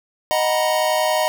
square chord, B major seventh, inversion first, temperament equal with one note detuned, 622.3 / 740 / 932.3 / 983.2 Hz, D#5 / F#5 / A#5 / B5, 0 / 0 / 0 / -8 cents, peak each -20 / -24 / -26 / -26 dBFS, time 0.31-1.28 s, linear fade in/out 0 ms, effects none

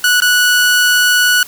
sawtooth tone with dropouts, 1473 Hz, F#6, 8 cents flat, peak -5 dBFS, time 0.04-1.43 s, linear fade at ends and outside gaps 2 ms, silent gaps 0.203-0.22 s, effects white hiss -35 dBFS RMS until 1.47 s

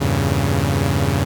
sawtooth chord, E diminished seventh, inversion none, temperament equal, 82.41 / 98 / 116.54 / 138.59 Hz, E2 / G2 / Bb2 / Db3, 0 / 0 / 0 / 0 cents, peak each -18 / -17 / -22 / -16 dBFS, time 0-1.25 s, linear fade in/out 20 ms, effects none

